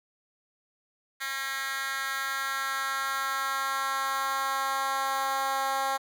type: tone with high-pass filter sweep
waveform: 10% pulse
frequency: 270.1 Hz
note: C#4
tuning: 45 cents flat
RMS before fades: -30 dBFS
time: 1.2-5.98 s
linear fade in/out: 20 ms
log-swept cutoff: 1900 to 770 Hz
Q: 2
effects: none